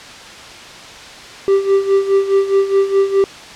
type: tone with tremolo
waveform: triangle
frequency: 392 Hz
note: G4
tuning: in tune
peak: -6 dBFS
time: 1.48-3.24 s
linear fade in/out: 0 ms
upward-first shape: sine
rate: 4.8 Hz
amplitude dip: 75%
effects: white hiss -34 dBFS RMS until 3.55 s + low-pass 5000 Hz 12 dB/octave